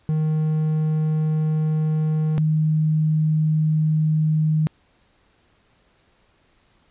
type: tone pair in turn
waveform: triangle / sine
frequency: 155.56 / 155.56 Hz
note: D#3 / D#3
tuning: 0 / 0 cents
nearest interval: unison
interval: 0 cents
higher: neither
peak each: -16 dBFS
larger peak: neither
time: 0.09-2.38 / 2.38-4.67 s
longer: neither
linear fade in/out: 0 ms
effects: pink hiss -61 dBFS RMS until 6.9 s + resampled to 8000 Hz